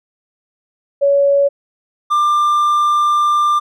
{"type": "tone pair in turn", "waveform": ["sine", "triangle"], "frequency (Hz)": [562, 1190.8], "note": ["C#5", "D6"], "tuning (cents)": [24, 24], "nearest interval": "octave + minor second", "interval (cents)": 1300, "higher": "second", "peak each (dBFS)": -9, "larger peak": "neither", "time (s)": [[1.01, 1.49], [2.1, 3.6]], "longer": "second", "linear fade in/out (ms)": 20, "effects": []}